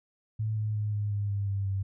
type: tone with pitch steps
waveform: sine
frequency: 108.9 / 107.15 / 105.43 / 103.74 / 102.08 / 100.44 / 98.83 / 97.24 Hz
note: A2 / A2 / G#2 / G#2 / G#2 / G2 / G2 / G2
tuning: -17 / -45 / +27 / -1 / -29 / +43 / +15 / -13 cents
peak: -27 dBFS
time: 0.39-1.83 s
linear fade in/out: 10 ms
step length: 180 ms
effects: none